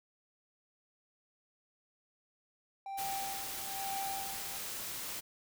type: tone with tremolo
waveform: triangle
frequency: 784 Hz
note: G5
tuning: in tune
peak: -34 dBFS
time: 2.86-4.57 s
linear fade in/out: 2 ms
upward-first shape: sine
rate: 1.1 Hz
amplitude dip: 85%
type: noise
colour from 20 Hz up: white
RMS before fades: -41 dBFS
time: 2.97-5.21 s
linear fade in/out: 20 ms
effects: none